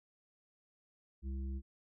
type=harmonic tone; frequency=66.6 Hz; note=C2; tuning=31 cents sharp; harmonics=1 / 3 / 5; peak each=-37 / -48 / -53 dBFS; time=1.22-1.62 s; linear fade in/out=50 ms; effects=none